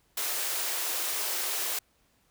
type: high-pass noise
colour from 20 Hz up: white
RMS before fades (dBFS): -31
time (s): 0.17-1.79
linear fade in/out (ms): 5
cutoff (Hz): 330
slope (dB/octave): 48
effects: pink hiss -68 dBFS RMS until 2.3 s